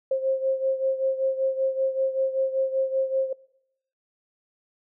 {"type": "beating tone pair", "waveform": "sine", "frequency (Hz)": [530, 535.2], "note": ["C5", "C5"], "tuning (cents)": [22, 39], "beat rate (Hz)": 5.2, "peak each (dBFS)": [-23, -28], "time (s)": [0.11, 3.33], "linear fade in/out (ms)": 5, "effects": ["noise-tail reverb RT60 0.8 s tail -24 dB re dry"]}